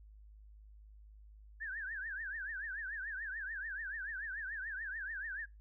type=tone with vibrato; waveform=sine; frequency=1661.2 Hz; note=G#6; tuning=in tune; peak=-39 dBFS; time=1.6-5.46 s; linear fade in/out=20 ms; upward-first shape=triangle; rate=6.9 Hz; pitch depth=210 cents each way; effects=noise-tail reverb RT60 0.2 s tail -22 dB re dry + added 52 Hz sine -54 dBFS peak until 5.6 s